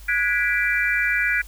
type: chord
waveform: sine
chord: G# half-diminished seventh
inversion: third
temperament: equal with one note detuned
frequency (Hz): 1457.9 / 1661.2 / 1975.5 / 2349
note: F#6 / G#6 / B6 / D7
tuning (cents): -26 / 0 / 0 / 0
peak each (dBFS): -24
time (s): 0.08-1.42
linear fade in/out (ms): 10
effects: added 50 Hz sine -39 dBFS peak until 1.47 s + white hiss -49 dBFS RMS until 1.47 s